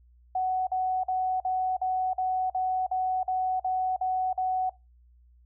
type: tone bursts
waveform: sine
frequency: 745 Hz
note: F#5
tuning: 12 cents sharp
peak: -24 dBFS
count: 12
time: 0.35-4.696 s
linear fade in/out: 5 ms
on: 320 ms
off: 46 ms
effects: noise-tail reverb RT60 0.2 s tail -18 dB re dry + added 60 Hz sine -55 dBFS peak until 5.45 s